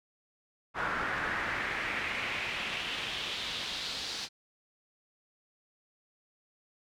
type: noise with band-pass filter sweep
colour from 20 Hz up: brown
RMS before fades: -35 dBFS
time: 0.74-4.29 s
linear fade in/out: 50 ms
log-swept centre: 1400 to 4600 Hz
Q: 2.7
effects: none